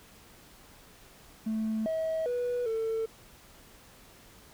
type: tone with pitch steps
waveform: triangle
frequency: 219.5 / 642 / 488.8 / 447.5 Hz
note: A3 / E5 / B4 / A4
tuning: -4 / -46 / -18 / +29 cents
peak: -25 dBFS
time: 1.46-3.06 s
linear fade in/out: 10 ms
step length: 400 ms
effects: tanh soft clip ceiling -24 dBFS + pink hiss -55 dBFS RMS until 4.53 s